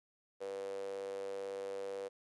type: tone with high-pass filter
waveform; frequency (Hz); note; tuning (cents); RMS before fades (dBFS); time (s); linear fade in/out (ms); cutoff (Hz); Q
sawtooth; 98; G2; 0; -42; 0.4-2.09; 20; 490; 9.3
effects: resampled to 24000 Hz